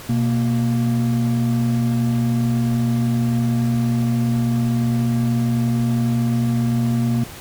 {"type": "tone pair together", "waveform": "triangle", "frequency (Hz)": [123.77, 233.1], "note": ["B2", "A#3"], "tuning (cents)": [4, 0], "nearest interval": "major seventh", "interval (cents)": 1096, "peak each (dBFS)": -17, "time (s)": [0.09, 7.24], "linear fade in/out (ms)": 5, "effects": ["pink hiss -37 dBFS RMS until 7.4 s"]}